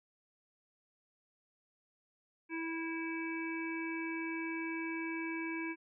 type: harmonic tone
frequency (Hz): 327.2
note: E4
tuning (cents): -13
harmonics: 1 / 3 / 5 / 7 / 8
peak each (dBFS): -38 / -47 / -46 / -42 / -50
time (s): 2.49-5.76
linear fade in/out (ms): 50
effects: none